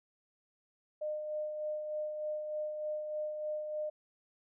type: tone with tremolo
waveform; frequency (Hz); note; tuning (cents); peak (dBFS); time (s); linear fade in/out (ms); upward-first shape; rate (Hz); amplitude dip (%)
sine; 608; D#5; -40; -33; 1.01-3.9; 10; sine; 3.3; 40
effects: none